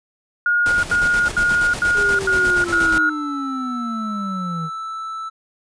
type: tone bursts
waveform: sine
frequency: 1431 Hz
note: F6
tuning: 42 cents sharp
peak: -14 dBFS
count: 6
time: 0.46-3.095 s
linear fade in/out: 2 ms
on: 370 ms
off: 83 ms
type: noise with tremolo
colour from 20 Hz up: pink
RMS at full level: -27 dBFS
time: 0.66-2.98 s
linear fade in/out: 0 ms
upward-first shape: square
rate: 8.4 Hz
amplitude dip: 45%
type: linear sweep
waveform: triangle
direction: down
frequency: 415.3 to 155.56 Hz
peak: -22 dBFS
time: 1.94-4.7 s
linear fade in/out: 50 ms
type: tone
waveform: triangle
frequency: 1318.5 Hz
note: E6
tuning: in tune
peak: -24 dBFS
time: 2.66-5.3 s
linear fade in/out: 20 ms
effects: resampled to 22050 Hz